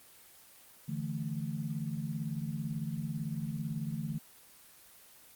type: chord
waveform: sine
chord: D suspended second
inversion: none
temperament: equal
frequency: 146.83 / 164.81 / 220 Hz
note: D3 / E3 / A3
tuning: 0 / 0 / 0 cents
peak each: -37 / -38 / -39 dBFS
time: 0.88-4.19 s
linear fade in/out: 10 ms
effects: white hiss -57 dBFS RMS until 5.35 s + Opus 24 kbps